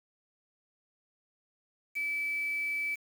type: tone with quantisation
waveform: sine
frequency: 2306 Hz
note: D7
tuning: 32 cents flat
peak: -30 dBFS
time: 1.95-2.96 s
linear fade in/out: 20 ms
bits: 8
effects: none